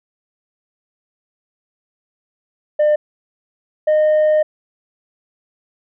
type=tone pair in turn; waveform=sine; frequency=601 / 614 Hz; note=D5 / D#5; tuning=+40 / -23 cents; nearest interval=unison; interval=37 cents; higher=second; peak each=-8 dBFS; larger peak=neither; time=2.79-2.96 / 3.87-4.43 s; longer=second; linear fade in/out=10 ms; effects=tanh soft clip ceiling -10 dBFS